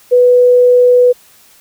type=tone; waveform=sine; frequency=493.9 Hz; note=B4; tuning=in tune; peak=-4 dBFS; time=0.11-1.13 s; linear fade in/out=20 ms; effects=white hiss -45 dBFS RMS until 1.6 s